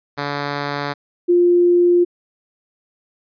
5% pulse / sine tone pair in turn, 143.6 / 350.9 Hz, D3 / F4, -39 / +8 cents, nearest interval octave + minor third, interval 1547 cents, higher second, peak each -10 dBFS, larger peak neither, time 0.17-0.94 / 1.28-2.05 s, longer neither, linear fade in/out 20 ms, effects resampled to 11025 Hz

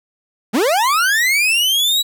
40% pulse linear sweep, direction up, 184 to 3935 Hz, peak -12 dBFS, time 0.53-2.03 s, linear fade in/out 20 ms, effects none

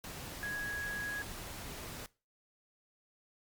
sine tone in noise, 1661.2 Hz, G#6, in tune, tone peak -36 dBFS, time 0.43-1.22 s, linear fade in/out 0 ms, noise pink, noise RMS -45 dBFS, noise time 0.04-2.06 s, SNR +6 dB, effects noise-tail reverb RT60 0.3 s tail -20 dB re dry + Opus 48 kbps

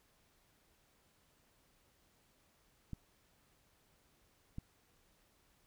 clicks, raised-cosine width 5 ms, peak -30 dBFS, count 2, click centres 2.933 / 4.584 s, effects pink hiss -72 dBFS RMS until 5.66 s

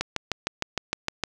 click train, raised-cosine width 0.2 ms, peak -8 dBFS, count 9, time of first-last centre 0.01-1.237 s, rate 6.52 Hz, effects none

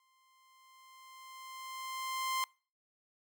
sawtooth tone with exponential growth, 1046.5 Hz, C6, in tune, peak -27 dBFS, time 0-2.44 s, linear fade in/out 1 ms, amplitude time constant 530 ms, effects noise-tail reverb RT60 0.4 s tail -25 dB re dry

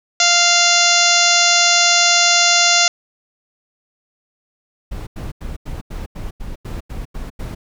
harmonic tone, 696 Hz, F5, 6 cents flat, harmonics 1 / 2 / 3 / 4 / 5 / 6 / 7 / 8 / 9 / 10, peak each -20 / -20 / -20 / -20 / -20 / -20 / -20 / -20 / -20 / -20 dBFS, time 0.2-2.88 s, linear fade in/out 2 ms
brown noise bursts, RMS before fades -27 dBFS, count 11, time 4.91-7.55 s, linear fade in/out 10 ms, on 160 ms, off 88 ms
effects none

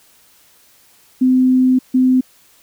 sine tone bursts at uneven times, 256.5 Hz, C4, 34 cents flat, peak -9 dBFS, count 2, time 1.21-1.79 / 1.94-2.21 s, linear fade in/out 10 ms, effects white hiss -51 dBFS RMS until 2.62 s

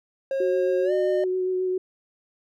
triangle tone with pitch glide, 540 to 606.1 Hz, C#5 to D#5, -45 to -46 cents, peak -21 dBFS, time 0.31-1.24 s, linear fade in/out 2 ms, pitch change +199 cents, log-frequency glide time 0.84-0.92 s
sine tone with vibrato, 370 Hz, F#4, in tune, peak -22 dBFS, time 0.4-1.78 s, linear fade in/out 5 ms, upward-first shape sine, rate 7.5 Hz, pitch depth 14 cents each way
effects none

